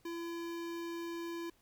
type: tone with notch filter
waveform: square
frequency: 338 Hz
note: E4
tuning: 43 cents sharp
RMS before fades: -41 dBFS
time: 0.05-1.5 s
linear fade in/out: 5 ms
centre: 9500 Hz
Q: 1.4
effects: pink hiss -70 dBFS RMS until 1.61 s